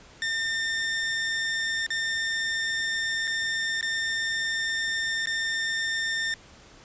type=tone with dropouts; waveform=sawtooth; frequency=1807 Hz; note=A6; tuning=46 cents sharp; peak=-22 dBFS; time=0.22-6.34 s; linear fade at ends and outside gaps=1 ms; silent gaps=1.865-1.904 / 3.273-3.276 / 3.811-3.827 / 5.258-5.271 s; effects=pink hiss -51 dBFS RMS until 6.84 s + resampled to 16000 Hz